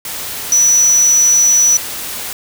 sine tone in noise, 5920 Hz, F#8, in tune, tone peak -7 dBFS, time 0.52-1.77 s, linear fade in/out 2 ms, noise white, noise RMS -24 dBFS, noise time 0.05-2.33 s, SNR +14 dB, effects none

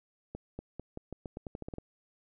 accelerating click train, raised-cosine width 2 ms, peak -26 dBFS, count 13, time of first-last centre 0.35-1.784 s, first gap 240 ms, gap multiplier 0.86, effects none

